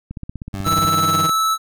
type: click train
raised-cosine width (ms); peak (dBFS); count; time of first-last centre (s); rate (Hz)
5; -17; 13; 0.11-0.851; 16.2
type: tone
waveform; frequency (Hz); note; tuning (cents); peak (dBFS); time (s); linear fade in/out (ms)
20% pulse; 97; G2; -18; -21; 0.53-1.26; 20
type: tone with pitch glide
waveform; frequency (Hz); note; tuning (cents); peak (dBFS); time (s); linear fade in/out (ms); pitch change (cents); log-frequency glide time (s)
square; 1318.5 to 1309.4; E6 to E6; 0 to -12; -16; 0.64-1.58; 50; -12; 0.9-1.26
type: tone with tremolo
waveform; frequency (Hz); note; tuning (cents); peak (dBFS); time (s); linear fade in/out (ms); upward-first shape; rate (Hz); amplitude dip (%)
sawtooth; 160; D#3; +49; -15; 0.66-1.3; 5; sine; 19; 85
effects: none